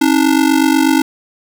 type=ring-modulated tone; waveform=square; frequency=293.7 Hz; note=D4; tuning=in tune; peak=-7 dBFS; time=0.01-1.02 s; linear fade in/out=5 ms; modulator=24.1 Hz; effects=none